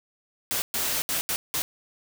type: noise bursts at uneven times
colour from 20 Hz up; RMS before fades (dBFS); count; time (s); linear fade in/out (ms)
white; -27; 5; 0.51-0.62 / 0.74-1.02 / 1.09-1.21 / 1.29-1.36 / 1.54-1.62; 0
effects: none